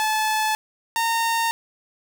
sawtooth tone pair in turn, 866 / 917.5 Hz, A5 / A#5, -28 / -28 cents, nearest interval minor second, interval 100 cents, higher second, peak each -16 dBFS, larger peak neither, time 0-0.55 / 0.96-1.51 s, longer neither, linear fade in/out 0 ms, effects none

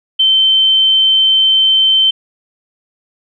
sine tone, 3096 Hz, G7, 22 cents flat, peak -7 dBFS, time 0.19-2.11 s, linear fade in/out 10 ms, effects none

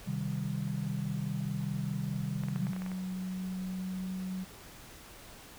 sine chord, C minor, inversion none, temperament equal, 130.81 / 155.56 / 196 Hz, C3 / Eb3 / G3, 0 / 0 / 0 cents, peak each -36 dBFS, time 0.06-2.73 s, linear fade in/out 20 ms
clicks, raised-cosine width 0.5 ms, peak -29 dBFS, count 9, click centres 2.436 / 2.485 / 2.56 / 2.669 / 2.733 / 2.764 / 2.82 / 2.863 / 2.917 s
sine tone with pitch glide, 185 to 186.39 Hz, F#3 to F#3, 0 to +13 cents, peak -34 dBFS, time 2.55-4.45 s, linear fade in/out 20 ms, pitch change +13 cents, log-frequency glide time 2.71-4.22 s
effects pink hiss -51 dBFS RMS until 5.58 s

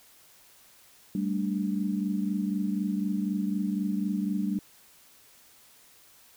sine chord, G suspended second, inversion none, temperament equal, 196 / 220 / 293.7 Hz, G3 / A3 / D4, 0 / 0 / 0 cents, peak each -28 / -32 / -33 dBFS, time 1.15-4.59 s, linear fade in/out 2 ms, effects white hiss -57 dBFS RMS until 6.36 s

